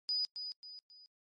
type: tone with echo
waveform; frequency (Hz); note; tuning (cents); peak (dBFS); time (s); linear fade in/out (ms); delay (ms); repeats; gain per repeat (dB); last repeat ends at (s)
sine; 4956; D#8; -8; -31; 0.09-0.25; 0; 270; 3; -8; 1.06
effects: noise-tail reverb RT60 0.1 s tail -26 dB re dry + MP3 48 kbps